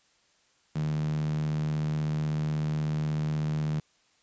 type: tone with high-pass filter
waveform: sawtooth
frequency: 76.3 Hz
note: D#2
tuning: 33 cents flat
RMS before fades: -29 dBFS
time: 0.75-3.8 s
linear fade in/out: 5 ms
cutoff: 160 Hz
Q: 6.9
effects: white hiss -66 dBFS RMS until 4.22 s + resampled to 16000 Hz